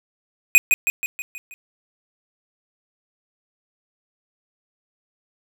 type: tone with echo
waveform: square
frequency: 2494 Hz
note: D#7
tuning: 3 cents sharp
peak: -8 dBFS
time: 0.55-0.58 s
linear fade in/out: 0 ms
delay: 160 ms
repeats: 6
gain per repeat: -5 dB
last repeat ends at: 1.54 s
effects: none